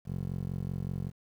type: tone with band-pass filter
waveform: 15% pulse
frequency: 45.24 Hz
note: F#1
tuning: 38 cents flat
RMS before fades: -35 dBFS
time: 0.05-1.12 s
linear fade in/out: 50 ms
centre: 160 Hz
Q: 1.4
effects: 10-bit